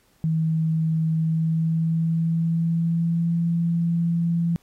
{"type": "tone with pitch glide", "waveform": "sine", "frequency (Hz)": [160.3, 168.76], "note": ["E3", "E3"], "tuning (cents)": [-48, 41], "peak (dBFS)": -19, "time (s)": [0.24, 4.56], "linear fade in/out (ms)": 0, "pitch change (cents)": 89, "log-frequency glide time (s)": [1.12, 3.39], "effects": ["pink hiss -62 dBFS RMS until 4.62 s", "AAC 48 kbps"]}